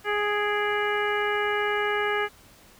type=harmonic tone with a mistuned harmonic; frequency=415.3 Hz; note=G#4; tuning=in tune; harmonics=1 / 2 / 3 / 4 / 5 / 6 / 7; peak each=-27 / -31 / -31 / -29 / -33 / -37 / -37 dBFS; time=0.04-2.29 s; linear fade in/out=50 ms; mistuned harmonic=6; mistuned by=-89 cents; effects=pink hiss -53 dBFS RMS until 2.79 s